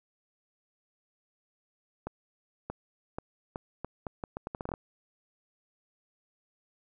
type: accelerating click train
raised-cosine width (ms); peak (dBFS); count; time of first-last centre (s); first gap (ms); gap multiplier
1; -21; 15; 2.07-4.739; 630; 0.77
effects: none